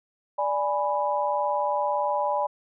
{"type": "chord", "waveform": "sine", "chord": "G# diminished", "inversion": "second", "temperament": "equal", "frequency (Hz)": [587.3, 830.6, 987.8], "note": ["D5", "G#5", "B5"], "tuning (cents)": [0, 0, 0], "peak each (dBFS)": -27, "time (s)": [0.38, 2.47], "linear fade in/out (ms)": 10, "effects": []}